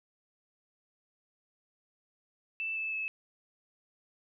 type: tone with pitch steps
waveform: sine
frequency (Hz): 2648 / 2624 / 2600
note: E7 / E7 / E7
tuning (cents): +7 / -9 / -24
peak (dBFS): -32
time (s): 2.6-3.08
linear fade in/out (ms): 0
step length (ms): 160
effects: none